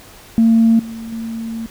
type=tone with level steps; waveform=sine; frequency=226.9 Hz; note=A#3; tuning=47 cents flat; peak=-7 / -26 / -22 dBFS; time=0.38-1.66 s; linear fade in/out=0 ms; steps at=0.79 / 1.12 s; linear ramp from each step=5 ms; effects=tanh soft clip ceiling -4 dBFS + pink hiss -41 dBFS RMS until 1.7 s